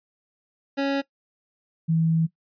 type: tone pair in turn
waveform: 25% pulse / sine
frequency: 276.8 / 162.8 Hz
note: C#4 / E3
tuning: -2 / -21 cents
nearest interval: major sixth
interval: 919 cents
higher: first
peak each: -18 dBFS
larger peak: neither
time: 0.77-1.02 / 1.88-2.27 s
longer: second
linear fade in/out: 20 ms
effects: noise-tail reverb RT60 0.1 s tail -19 dB re dry + resampled to 11025 Hz